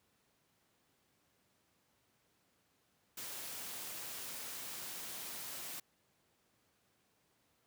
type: noise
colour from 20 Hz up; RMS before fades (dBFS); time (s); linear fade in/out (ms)
white; -45; 3.17-5.8; 5
effects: pink hiss -75 dBFS RMS until 7.66 s + high-pass 100 Hz 12 dB/octave